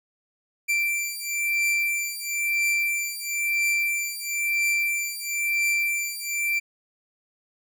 45% pulse beating tone pair, 2349 / 2350 Hz, D7 / D7, 0 / +1 cents, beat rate 1 Hz, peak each -26 dBFS, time 0.68-6.6 s, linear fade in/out 20 ms, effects none

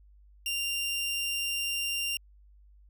sawtooth tone, 2784 Hz, F7, 6 cents flat, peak -26 dBFS, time 0.46-2.17 s, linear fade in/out 2 ms, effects added 50 Hz sine -54 dBFS peak until 2.89 s

